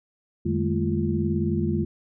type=tone cluster; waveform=sine; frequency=88.6 / 152.3 / 203.8 / 222.3 / 345.2 Hz; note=F2 / D#3 / G#3 / A3 / F4; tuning=+25 / -37 / -32 / +18 / -20 cents; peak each=-28 dBFS; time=0.45-1.85 s; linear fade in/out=10 ms; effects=none